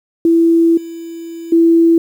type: tone with level steps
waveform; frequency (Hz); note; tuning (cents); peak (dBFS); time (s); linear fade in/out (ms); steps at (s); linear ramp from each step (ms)
sine; 332.7; E4; +16; -7 / -25 / -6; 0.25-1.98; 2; 0.77 / 1.52; 5
effects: 7-bit